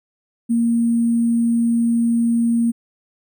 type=tone with sample-and-hold; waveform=sine; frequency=233.1 Hz; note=A#3; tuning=in tune; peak=-14 dBFS; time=0.49-2.72 s; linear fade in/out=20 ms; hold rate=8820 Hz; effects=none